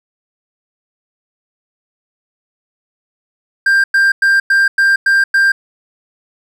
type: tone bursts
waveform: triangle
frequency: 1588 Hz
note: G6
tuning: 22 cents sharp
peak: -6 dBFS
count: 7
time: 3.66-5.52 s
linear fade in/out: 5 ms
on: 180 ms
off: 100 ms
effects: none

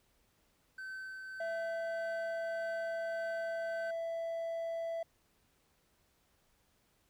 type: tone with tremolo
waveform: triangle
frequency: 1536 Hz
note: G6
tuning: 36 cents flat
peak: -39 dBFS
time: 0.78-3.91 s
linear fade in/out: 5 ms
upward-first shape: triangle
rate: 1.7 Hz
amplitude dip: 30%
type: tone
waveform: triangle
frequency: 664 Hz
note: E5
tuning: 12 cents sharp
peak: -33 dBFS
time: 1.4-5.03 s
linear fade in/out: 5 ms
effects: tanh soft clip ceiling -27 dBFS + pink hiss -73 dBFS RMS until 7.09 s

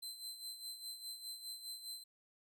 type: tone with tremolo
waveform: sawtooth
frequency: 4078 Hz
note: C8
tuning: 45 cents flat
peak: -40 dBFS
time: 0.02-2.04 s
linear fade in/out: 10 ms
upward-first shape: sine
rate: 4.9 Hz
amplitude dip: 65%
effects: none

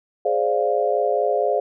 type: chord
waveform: sine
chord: D half-diminished seventh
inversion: second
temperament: equal with one note detuned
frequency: 418 / 523.3 / 587.3 / 698.5 Hz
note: Ab4 / C5 / D5 / F5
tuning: +11 / 0 / 0 / 0 cents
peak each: -23 dBFS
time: 0.25-1.6 s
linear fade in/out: 5 ms
effects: none

